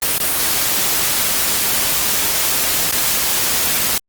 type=noise with dropouts; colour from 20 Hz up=white; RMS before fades=-17 dBFS; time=0.02-3.98 s; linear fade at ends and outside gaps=2 ms; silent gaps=0.182-0.2 / 2.913-2.923 s; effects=Opus 32 kbps